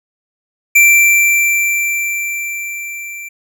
square tone with level ramp, 2349 Hz, D7, in tune, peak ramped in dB -5 to -27 dBFS, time 0.75-3.29 s, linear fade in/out 10 ms, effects none

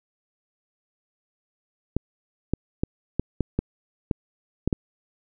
clicks, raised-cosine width 3 ms, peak -9 dBFS, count 9, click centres 1.966 / 2.536 / 2.835 / 3.196 / 3.407 / 3.59 / 4.112 / 4.676 / 4.728 s, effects none

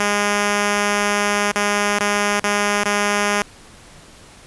5% pulse tone with dropouts, 205.1 Hz, G#3, 21 cents flat, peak -5 dBFS, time 0-3.42 s, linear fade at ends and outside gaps 2 ms, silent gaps 1.517-1.557 / 1.988-2.004 / 2.399-2.44 / 2.837-2.856 s, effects pink hiss -44 dBFS RMS until 4.46 s + resampled to 24000 Hz

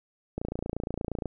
click train, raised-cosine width 2 ms, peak -18 dBFS, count 26, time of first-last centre 0.38-1.257 s, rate 28.5 Hz, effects none

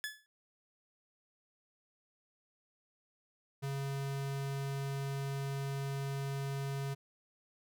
sawtooth tone with exponential decay, 1716 Hz, A6, 44 cents flat, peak -30 dBFS, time 0.04-0.26 s, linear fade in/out 0 ms, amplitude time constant 46 ms
square tone, 138 Hz, C#3, 7 cents flat, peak -36 dBFS, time 3.62-6.95 s, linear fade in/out 20 ms
effects none

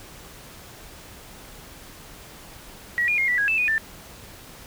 sine tone with pitch steps, 1919 / 2427 / 2134 / 1961 / 1652 / 2637 / 2472 / 1778 Hz, A#6 / D#7 / C7 / B6 / G#6 / E7 / D#7 / A6, +50 / -44 / +34 / -13 / -10 / 0 / -12 / +18 cents, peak -19 dBFS, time 2.98-3.78 s, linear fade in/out 0 ms, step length 100 ms, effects pink hiss -44 dBFS RMS until 4.66 s

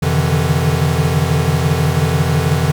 square tone cluster, 86.9 / 129.4 / 145.8 / 151.8 / 164.1 Hz, F2 / C3 / D3 / D#3 / E3, -8 / -19 / -12 / -42 / -8 cents, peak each -20 dBFS, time 0.02-2.72 s, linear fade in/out 10 ms, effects none

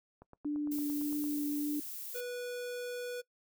click train, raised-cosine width 1 ms, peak -38 dBFS, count 10, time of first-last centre 0.22-1.24 s, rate 8.82 Hz
sine tone with vibrato, 293.7 Hz, D4, in tune, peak -31 dBFS, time 0.45-1.8 s, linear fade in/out 5 ms, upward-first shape sine, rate 1.7 Hz, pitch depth 11 cents each way
violet noise, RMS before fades -43 dBFS, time 0.71-2.21 s, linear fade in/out 10 ms
square tone, 490 Hz, B4, 14 cents flat, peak -38 dBFS, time 2.14-3.22 s, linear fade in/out 20 ms
effects noise-tail reverb RT60 0.1 s tail -21 dB re dry

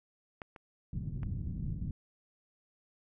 clicks, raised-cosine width 0.5 ms, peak -26 / -34 / -34 dBFS, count 3, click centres 0.418 / 0.562 / 1.232 s
white low-pass noise, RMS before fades -37 dBFS, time 0.93-1.91 s, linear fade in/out 2 ms, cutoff 170 Hz, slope 24 dB/octave
effects none

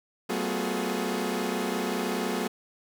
sawtooth tone cluster, 191.1 / 226 / 251.8 / 357.5 / 422.4 Hz, G3 / A3 / B3 / F4 / G#4, -44 / +47 / +34 / +41 / +29 cents, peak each -30 dBFS, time 0.29-2.48 s, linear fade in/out 10 ms, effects none

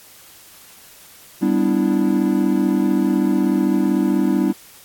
triangle chord, E minor seventh, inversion first, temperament equal with one note detuned, 196 / 249.1 / 293.7 / 329.6 Hz, G3 / B3 / D4 / E4, 0 / +15 / 0 / 0 cents, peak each -18 / -19 / -18 / -19 dBFS, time 1.41-4.53 s, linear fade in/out 20 ms, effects white hiss -45 dBFS RMS until 4.84 s + AAC 64 kbps

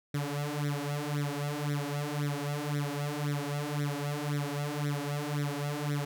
sawtooth tone with flanger, 145.5 Hz, D3, 16 cents flat, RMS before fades -33 dBFS, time 0.14-6.05 s, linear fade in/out 5 ms, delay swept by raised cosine 0.52 to 5.42 ms, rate 1.9 Hz, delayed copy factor +0.9, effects none

